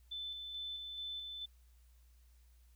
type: tone with tremolo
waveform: sine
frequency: 3520 Hz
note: A7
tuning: in tune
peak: -40 dBFS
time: 0.11-1.46 s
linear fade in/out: 10 ms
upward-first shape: square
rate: 2.3 Hz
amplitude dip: 30%
effects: added 60 Hz sine -61 dBFS peak until 2.75 s + white hiss -75 dBFS RMS until 2.75 s